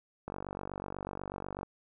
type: click train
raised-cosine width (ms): 1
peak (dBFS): -24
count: 66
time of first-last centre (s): 0.28-1.631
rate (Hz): 48.1
effects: none